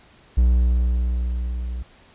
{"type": "tone with level ramp", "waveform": "triangle", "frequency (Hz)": 60.8, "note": "B1", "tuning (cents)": -26, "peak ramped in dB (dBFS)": [-10, -24], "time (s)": [0.37, 1.83], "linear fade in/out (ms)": 10, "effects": ["pink hiss -52 dBFS RMS until 2.14 s", "resampled to 8000 Hz"]}